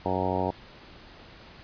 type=harmonic tone; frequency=92.9 Hz; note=F#2; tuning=7 cents sharp; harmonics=1 / 2 / 3 / 4 / 5 / 6 / 7 / 8 / 9 / 10; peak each=-34 / -34 / -34 / -34 / -34 / -34 / -34 / -34 / -34 / -34 dBFS; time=0.05-0.51 s; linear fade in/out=10 ms; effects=pink hiss -49 dBFS RMS until 1.63 s + resampled to 11025 Hz